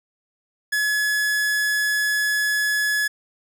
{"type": "tone", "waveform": "45% pulse", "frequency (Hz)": 1700, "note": "G#6", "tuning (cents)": 40, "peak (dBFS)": -19, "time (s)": [0.72, 3.08], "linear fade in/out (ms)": 10, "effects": []}